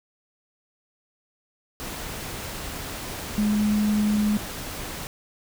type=tone in noise; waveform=sine; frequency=210 Hz; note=G#3; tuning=19 cents sharp; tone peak=-19 dBFS; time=3.38-4.37 s; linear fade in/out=0 ms; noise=pink; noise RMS=-34 dBFS; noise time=1.8-5.07 s; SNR=+12 dB; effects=none